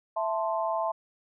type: chord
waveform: sine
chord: A minor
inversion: second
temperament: equal with one note detuned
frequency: 661.5 / 880 / 1046.5 Hz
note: E5 / A5 / C6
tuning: +6 / 0 / 0 cents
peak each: -29 / -31 / -32 dBFS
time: 0.16-0.92 s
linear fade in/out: 10 ms
effects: none